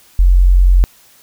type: tone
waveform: sine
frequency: 45.07 Hz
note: F#1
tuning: 45 cents flat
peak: -5 dBFS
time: 0.19-0.84 s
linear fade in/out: 0 ms
effects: white hiss -47 dBFS RMS until 1.22 s